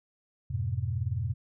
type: chord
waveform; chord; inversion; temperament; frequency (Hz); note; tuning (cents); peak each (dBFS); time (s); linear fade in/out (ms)
sine; F diminished; none; just; 87.31 / 104.77 / 125.72; F2 / Ab2 / Cb3; 0 / +16 / +31; -33 / -32 / -32; 0.5-1.34; 10
effects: none